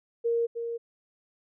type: tone with echo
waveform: sine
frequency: 466.2 Hz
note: A#4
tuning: in tune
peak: -23 dBFS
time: 0.24-0.47 s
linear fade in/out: 20 ms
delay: 310 ms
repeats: 1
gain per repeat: -7 dB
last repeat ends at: 0.78 s
effects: none